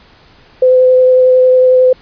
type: tone with vibrato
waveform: sine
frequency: 510 Hz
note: C5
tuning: 44 cents flat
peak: -4 dBFS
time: 0.62-1.93 s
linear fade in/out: 5 ms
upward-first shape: sine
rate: 11 Hz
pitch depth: 9 cents each way
effects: pink hiss -44 dBFS RMS until 2.01 s + resampled to 11025 Hz